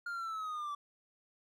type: linear sweep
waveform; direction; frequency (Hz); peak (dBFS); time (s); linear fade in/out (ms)
triangle; down; 1417 to 1151; -35; 0.06-0.75; 5
effects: none